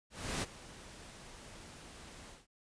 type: noise with ADSR envelope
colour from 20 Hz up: pink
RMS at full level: -35 dBFS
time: 0.1-2.47 s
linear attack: 320 ms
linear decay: 33 ms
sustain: -17 dB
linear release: 180 ms
effects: resampled to 22050 Hz